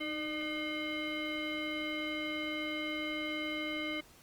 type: tone with frequency modulation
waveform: sine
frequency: 1220 Hz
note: D#6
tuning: 34 cents flat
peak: -34 dBFS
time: 0-4.01 s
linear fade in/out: 10 ms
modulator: 911 Hz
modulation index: 2
effects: pink hiss -59 dBFS RMS until 4.22 s + Opus 24 kbps